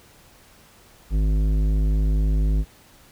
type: tone with tanh clipping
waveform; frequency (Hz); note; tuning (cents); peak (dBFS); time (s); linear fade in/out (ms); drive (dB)
sine; 51.91; G#1; 0; -19; 1.1-2.65; 50; 13
effects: pink hiss -52 dBFS RMS until 3.11 s

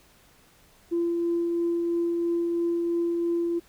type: tone with tremolo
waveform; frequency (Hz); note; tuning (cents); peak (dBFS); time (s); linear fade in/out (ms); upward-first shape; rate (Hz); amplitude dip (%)
sine; 341; F4; -41; -21; 0.91-3.6; 20; triangle; 3; 25
effects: tanh soft clip ceiling -18 dBFS + pink hiss -58 dBFS RMS until 3.68 s

